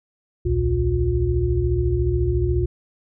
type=tone cluster; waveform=sine; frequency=61.6 / 75.7 / 118.3 / 356.6 Hz; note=B1 / D#2 / A#2 / F4; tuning=-4 / -47 / +26 / +36 cents; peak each=-23 dBFS; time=0.45-2.66 s; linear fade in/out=10 ms; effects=none